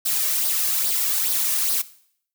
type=noise with flanger; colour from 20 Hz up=blue; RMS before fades=-22 dBFS; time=0.05-1.82 s; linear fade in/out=10 ms; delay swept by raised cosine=0.2 to 1.8 ms; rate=2.4 Hz; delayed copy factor=+0.55; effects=noise-tail reverb RT60 0.6 s tail -17 dB re dry